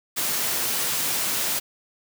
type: high-pass noise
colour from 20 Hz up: white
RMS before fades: -25 dBFS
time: 0.16-1.6 s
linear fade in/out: 20 ms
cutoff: 110 Hz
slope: 12 dB/octave
effects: none